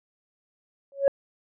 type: tone with exponential growth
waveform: sine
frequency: 554.4 Hz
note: C#5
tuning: in tune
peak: -11 dBFS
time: 0.92-1.08 s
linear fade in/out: 1 ms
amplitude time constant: 33 ms
effects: tanh soft clip ceiling -13 dBFS